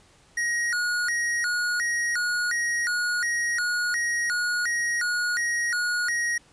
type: tone with vibrato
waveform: square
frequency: 1652 Hz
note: G#6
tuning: 10 cents flat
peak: -24 dBFS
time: 0.37-6.38 s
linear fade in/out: 5 ms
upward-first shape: square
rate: 1.4 Hz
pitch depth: 230 cents each way
effects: pink hiss -57 dBFS RMS until 6.52 s + resampled to 22050 Hz